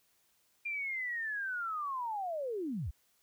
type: linear sweep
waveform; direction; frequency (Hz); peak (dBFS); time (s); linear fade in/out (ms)
sine; down; 2406 to 50.6; -34; 0.65-2.91; 10
effects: white hiss -72 dBFS RMS until 3.22 s